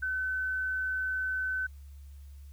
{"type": "tone", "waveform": "sine", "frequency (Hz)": 1519, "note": "F#6", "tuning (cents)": 45, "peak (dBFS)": -29, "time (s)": [0.02, 1.67], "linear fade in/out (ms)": 10, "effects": ["added 70 Hz sine -45 dBFS peak until 2.52 s", "white hiss -67 dBFS RMS until 2.52 s"]}